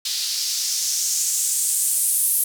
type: noise with band-pass filter sweep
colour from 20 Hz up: blue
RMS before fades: -22 dBFS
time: 0.05-2.44 s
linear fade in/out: 5 ms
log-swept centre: 4200 to 11000 Hz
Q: 2.5
effects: none